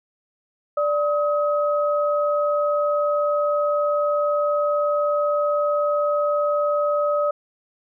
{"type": "tone pair together", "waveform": "sine", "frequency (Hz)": [587.3, 1268.4], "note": ["D5", "D#6"], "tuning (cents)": [0, 33], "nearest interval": "octave + minor second", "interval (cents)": 1333, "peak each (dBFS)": [-19, -24], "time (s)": [0.77, 7.31], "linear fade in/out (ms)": 5, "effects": []}